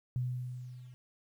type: tone with level ramp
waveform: sine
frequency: 125.1 Hz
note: B2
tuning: 23 cents sharp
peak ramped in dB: -29 to -49 dBFS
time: 0.16-0.94 s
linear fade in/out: 0 ms
effects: 11-bit